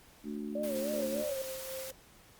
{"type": "chord", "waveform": "sine", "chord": "D major", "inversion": "second", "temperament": "just", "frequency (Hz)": [220.2, 293.7, 367.1], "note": ["A3", "D4", "F#4"], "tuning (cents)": [2, 0, -14], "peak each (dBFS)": [-38, -41, -44], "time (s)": [0.23, 1.25], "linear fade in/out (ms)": 50}
{"type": "tone with vibrato", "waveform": "sine", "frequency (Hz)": 566, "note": "C#5", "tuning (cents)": 36, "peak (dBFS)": -33, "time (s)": [0.55, 1.42], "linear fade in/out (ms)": 5, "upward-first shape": "sine", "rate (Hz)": 3.3, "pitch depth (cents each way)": 120}
{"type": "noise", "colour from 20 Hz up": "white", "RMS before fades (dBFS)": -44, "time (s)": [0.63, 1.91], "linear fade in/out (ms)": 5}
{"type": "tone with tremolo", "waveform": "sine", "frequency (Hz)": 526, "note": "C5", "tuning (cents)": 9, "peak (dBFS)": -38, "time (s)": [0.93, 1.92], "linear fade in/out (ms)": 5, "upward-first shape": "triangle", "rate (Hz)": 3.9, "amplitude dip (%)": 55}
{"effects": ["pink hiss -59 dBFS RMS until 2.39 s", "Opus 48 kbps"]}